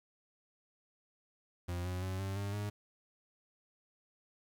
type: tone with pitch steps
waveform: 40% pulse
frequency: 88 / 90.89 / 93.88 / 96.97 / 100.16 / 103.45 Hz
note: F2 / F#2 / F#2 / G2 / G2 / G#2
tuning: +14 / -30 / +26 / -18 / +38 / -6 cents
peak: -35 dBFS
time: 1.68-2.7 s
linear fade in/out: 10 ms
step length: 170 ms
effects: 11-bit